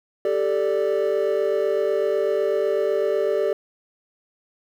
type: chord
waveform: triangle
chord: G suspended second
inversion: none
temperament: equal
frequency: 392 / 440 / 587.3 Hz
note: G4 / A4 / D5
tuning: 0 / 0 / 0 cents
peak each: -21 dBFS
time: 0.25-3.53 s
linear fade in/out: 2 ms
effects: tanh soft clip ceiling -10 dBFS + 9-bit